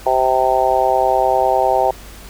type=harmonic tone; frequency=130 Hz; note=C3; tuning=11 cents flat; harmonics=3 / 4 / 5 / 6 / 7; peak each=-22 / -19 / -18 / -16 / -20 dBFS; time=0.06-1.91 s; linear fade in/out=5 ms; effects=added 50 Hz sine -37 dBFS peak until 2.29 s + pink hiss -39 dBFS RMS until 2.29 s